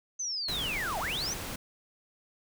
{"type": "linear two-way sweep", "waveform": "sine", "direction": "down then up", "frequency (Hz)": [6272, 617, 6272], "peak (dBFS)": -31, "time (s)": [0.19, 1.34], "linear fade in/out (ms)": 10, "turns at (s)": 0.99}
{"type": "noise", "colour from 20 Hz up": "pink", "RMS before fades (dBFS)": -38, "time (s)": [0.48, 1.56], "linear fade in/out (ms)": 5}
{"effects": []}